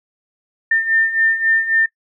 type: beating tone pair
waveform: sine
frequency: 1800 / 1803.7 Hz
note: A6 / A6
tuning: +39 / +42 cents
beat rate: 3.7 Hz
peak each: -20 / -15 dBFS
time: 0.71-1.86 s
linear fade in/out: 5 ms
effects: noise-tail reverb RT60 0.1 s tail -22 dB re dry